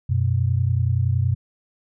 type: tone pair together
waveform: sine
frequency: 92.94 / 123.6 Hz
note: F#2 / B2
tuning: +8 / +2 cents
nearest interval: perfect fourth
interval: 494 cents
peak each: -20 dBFS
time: 0.09-1.35 s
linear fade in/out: 10 ms
effects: none